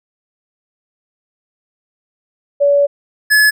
sine / square tone pair in turn, 570 / 1708.1 Hz, C#5 / G#6, +48 / +48 cents, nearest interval octave + perfect fifth, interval 1900 cents, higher second, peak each -8 dBFS, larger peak neither, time 2.6-2.87 / 3.3-3.51 s, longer first, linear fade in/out 20 ms, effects none

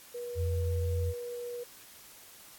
sine tone, 482.6 Hz, B4, 40 cents flat, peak -36 dBFS, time 0.14-1.64 s, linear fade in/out 10 ms
sine tone with vibrato, 86.3 Hz, F2, 20 cents flat, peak -28 dBFS, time 0.35-1.14 s, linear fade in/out 50 ms, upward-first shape sine, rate 17 Hz, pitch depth 13 cents each way
effects white hiss -53 dBFS RMS until 2.58 s + AAC 64 kbps

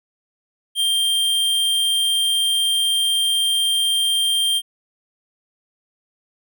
square tone, 3178 Hz, G7, 23 cents sharp, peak -17 dBFS, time 0.75-4.62 s, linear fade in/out 50 ms, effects none

